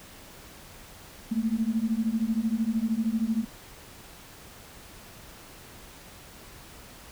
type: beating tone pair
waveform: sine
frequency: 217.3 / 230.3 Hz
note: A3 / A#3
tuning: -21 / -21 cents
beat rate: 13 Hz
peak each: -27 dBFS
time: 1.31-3.45 s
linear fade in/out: 10 ms
effects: pink hiss -48 dBFS RMS until 7.11 s